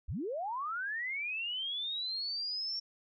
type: linear sweep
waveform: sine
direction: up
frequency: 38.89 to 5510 Hz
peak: -34 dBFS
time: 0.08-2.8 s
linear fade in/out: 10 ms
effects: none